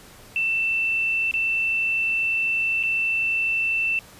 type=tone with dropouts; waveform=sine; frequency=2672 Hz; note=E7; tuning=23 cents sharp; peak=-20 dBFS; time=0.36-3.99 s; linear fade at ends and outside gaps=1 ms; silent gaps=1.312-1.339 / 2.829-2.835 s; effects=pink hiss -47 dBFS RMS until 4.19 s + resampled to 32000 Hz